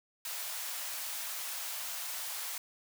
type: high-pass noise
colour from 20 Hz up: white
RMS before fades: -39 dBFS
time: 0.25-2.58 s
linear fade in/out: 2 ms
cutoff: 640 Hz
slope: 24 dB/octave
effects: none